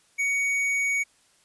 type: tone with tanh clipping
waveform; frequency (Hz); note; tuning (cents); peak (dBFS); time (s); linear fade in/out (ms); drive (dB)
sine; 2240; C#7; +18; -24; 0.18-1.04; 20; 10
effects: white hiss -62 dBFS RMS until 1.44 s + resampled to 24000 Hz